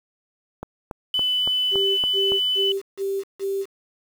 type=click train; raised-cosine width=1 ms; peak=-17 dBFS; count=7; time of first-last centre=0.63-2.32 s; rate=3.55 Hz
type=tone; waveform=sine; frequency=3001 Hz; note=F#7; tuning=24 cents sharp; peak=-19 dBFS; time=1.14-2.72 s; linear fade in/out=2 ms
type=tone bursts; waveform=sine; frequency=392 Hz; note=G4; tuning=in tune; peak=-22 dBFS; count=5; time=1.71-3.66 s; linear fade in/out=50 ms; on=270 ms; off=150 ms
effects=7-bit